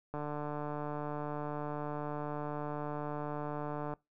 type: click train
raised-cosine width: 1 ms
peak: -25 dBFS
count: 563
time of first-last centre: 0.14-3.937 s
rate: 148 Hz
effects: noise-tail reverb RT60 0.2 s tail -23 dB re dry